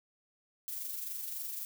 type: noise with amplitude modulation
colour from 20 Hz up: violet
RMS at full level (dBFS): -38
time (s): 0.68-1.65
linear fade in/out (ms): 0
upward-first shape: sine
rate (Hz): 23.6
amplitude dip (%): 40
effects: none